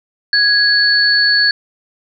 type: tone pair together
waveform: sine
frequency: 1661.2 / 4435 Hz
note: G#6 / C#8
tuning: 0 / 0 cents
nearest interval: octave + perfect fourth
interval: 1700 cents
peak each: -12 dBFS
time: 0.33-1.51 s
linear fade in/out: 2 ms
effects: none